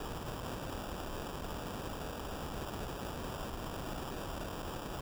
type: noise with sample-and-hold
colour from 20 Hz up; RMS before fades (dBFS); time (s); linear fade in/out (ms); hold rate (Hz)
pink; -41; 0-5.01; 5; 2100
effects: none